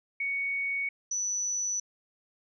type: tone pair in turn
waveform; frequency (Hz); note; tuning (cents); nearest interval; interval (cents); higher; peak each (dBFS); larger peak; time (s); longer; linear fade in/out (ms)
sine; 2229 / 5951; C#7 / F#8; +9 / +9; octave + perfect fourth; 1700; second; -28; neither; 0.2-0.89 / 1.11-1.8; neither; 5
effects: none